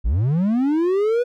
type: linear sweep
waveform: triangle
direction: up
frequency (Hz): 44.04 to 495.8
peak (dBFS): -14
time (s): 0.04-1.24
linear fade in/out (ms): 20
effects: none